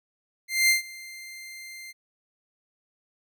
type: tone with ADSR envelope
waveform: sawtooth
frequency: 2093 Hz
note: C7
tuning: in tune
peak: -13 dBFS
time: 0.48-1.93 s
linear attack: 210 ms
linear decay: 130 ms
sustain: -23 dB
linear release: 26 ms
effects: none